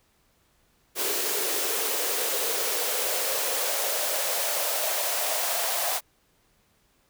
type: noise with high-pass filter sweep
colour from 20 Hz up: white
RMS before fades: -27 dBFS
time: 0.95-6.01 s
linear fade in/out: 50 ms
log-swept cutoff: 390 to 690 Hz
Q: 4.4
effects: pink hiss -66 dBFS RMS until 7.09 s